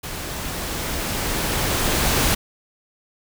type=noise with level ramp; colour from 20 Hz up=pink; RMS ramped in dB=-31 to -18 dBFS; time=0.03-2.35 s; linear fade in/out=10 ms; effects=none